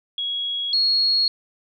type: tone pair in turn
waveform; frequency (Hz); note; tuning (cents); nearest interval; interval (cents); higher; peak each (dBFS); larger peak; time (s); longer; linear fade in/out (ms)
sine; 3322 / 4311; G#7 / C#8; 0 / -49; perfect fourth; 451; second; -23 / -16; second; 0.18-0.73 / 0.73-1.28; neither; 2
effects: none